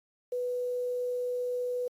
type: tone with quantisation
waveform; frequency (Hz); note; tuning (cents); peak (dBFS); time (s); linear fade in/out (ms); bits
sine; 493.9; B4; 0; -29; 0.32-1.88; 5; 9
effects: AAC 48 kbps

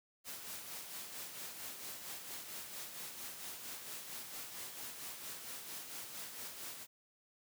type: noise with tremolo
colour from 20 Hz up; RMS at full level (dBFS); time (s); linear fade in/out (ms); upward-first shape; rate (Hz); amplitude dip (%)
white; -45; 0.24-6.87; 50; sine; 4.4; 45
effects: high-pass 100 Hz 12 dB/octave

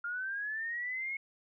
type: linear sweep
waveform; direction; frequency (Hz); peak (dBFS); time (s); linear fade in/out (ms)
sine; up; 1396.9 to 2187; -34; 0.04-1.17; 5
effects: none

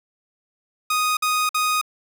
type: tone bursts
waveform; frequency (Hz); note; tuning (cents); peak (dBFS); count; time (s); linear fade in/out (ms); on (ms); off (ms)
sawtooth; 1244.5; D#6; 0; -15; 3; 0.9-1.814; 5; 270; 52
effects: none

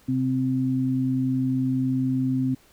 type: tone pair together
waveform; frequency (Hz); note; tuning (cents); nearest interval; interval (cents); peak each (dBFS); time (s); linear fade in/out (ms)
sine; 130 / 260.2; C3 / C4; -11 / -9; octave; 1202; -26 / -22; 0.08-2.55; 10
effects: pink hiss -57 dBFS RMS until 2.72 s

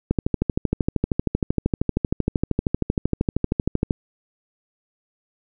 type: click train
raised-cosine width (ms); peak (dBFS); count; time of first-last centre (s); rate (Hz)
3; -6; 50; 0.11-3.908; 12.9
effects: none

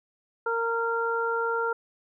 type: harmonic tone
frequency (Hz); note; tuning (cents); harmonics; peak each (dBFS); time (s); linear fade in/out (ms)
461.3; A#4; -18; 1 / 2 / 3; -28 / -31 / -28; 0.46-1.73; 5
effects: none

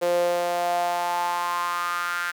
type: tone with high-pass filter sweep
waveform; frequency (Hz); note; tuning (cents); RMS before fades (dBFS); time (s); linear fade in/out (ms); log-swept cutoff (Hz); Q
sawtooth; 174.61; F3; 0; -25; 0.01-2.32; 20; 480 to 1500; 5.9
effects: 9-bit

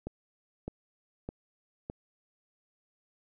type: click train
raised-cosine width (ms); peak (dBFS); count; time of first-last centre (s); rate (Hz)
2; -23; 4; 0.07-1.899; 1.64
effects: none

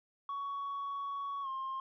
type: tone with pitch glide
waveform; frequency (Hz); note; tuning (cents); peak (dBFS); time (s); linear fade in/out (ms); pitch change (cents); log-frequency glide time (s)
sine; 1119 to 1062.9; C#6 to C6; +16 to +27; -34; 0.29-1.8; 2; -89; 1.42-1.48
effects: tanh soft clip ceiling -34 dBFS

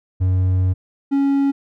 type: tone pair in turn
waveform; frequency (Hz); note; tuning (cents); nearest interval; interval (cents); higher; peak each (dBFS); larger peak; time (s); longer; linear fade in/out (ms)
triangle; 92.6 / 277.5; F#2 / C#4; +2 / +2; octave + perfect fifth; 1900; second; -12; neither; 0.2-0.74 / 1.11-1.52; first; 20
effects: none

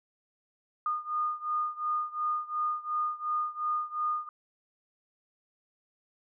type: beating tone pair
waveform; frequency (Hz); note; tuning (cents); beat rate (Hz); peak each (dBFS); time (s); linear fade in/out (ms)
sine; 1222 / 1224.8; D#6 / D#6; -32 / -28; 2.8; -31 / -33; 0.86-4.29; 2
effects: none

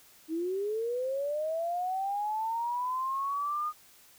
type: linear sweep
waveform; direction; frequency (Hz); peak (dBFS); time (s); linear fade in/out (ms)
sine; up; 311.1 to 1233; -29; 0.28-3.73; 50
effects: white hiss -58 dBFS RMS until 4.18 s

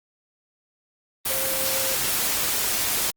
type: tone in noise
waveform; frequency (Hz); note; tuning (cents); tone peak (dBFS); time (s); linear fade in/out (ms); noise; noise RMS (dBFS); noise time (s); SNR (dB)
sine; 532; C5; +29; -31; 1.29-1.95; 10; white; -24; 1.25-3.11; -10
effects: Opus 24 kbps

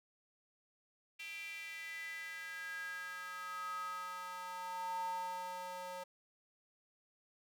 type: tone with high-pass filter sweep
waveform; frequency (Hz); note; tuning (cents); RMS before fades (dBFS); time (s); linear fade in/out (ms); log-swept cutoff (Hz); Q
square; 181.3; F#3; -35; -44; 1.19-6.04; 10; 2500 to 690; 7.6
effects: none

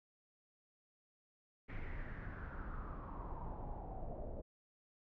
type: noise with low-pass filter sweep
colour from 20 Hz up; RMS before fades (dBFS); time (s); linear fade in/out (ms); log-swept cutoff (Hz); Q
brown; -45; 1.68-4.42; 20; 2200 to 590; 5.4
effects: none

